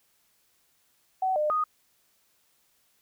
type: tone with pitch steps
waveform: sine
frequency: 754 / 604 / 1241 Hz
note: F#5 / D5 / D#6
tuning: +32 / +48 / -5 cents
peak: -23 dBFS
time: 1.22-1.64 s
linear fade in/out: 5 ms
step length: 140 ms
effects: white hiss -68 dBFS RMS until 3.01 s